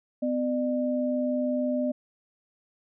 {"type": "tone pair together", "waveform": "sine", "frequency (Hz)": [252.9, 600.7], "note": ["B3", "D5"], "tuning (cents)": [41, 39], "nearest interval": "octave + minor third", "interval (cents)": 1498, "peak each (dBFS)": [-26, -28], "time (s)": [0.22, 1.92], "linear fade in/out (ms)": 10, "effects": []}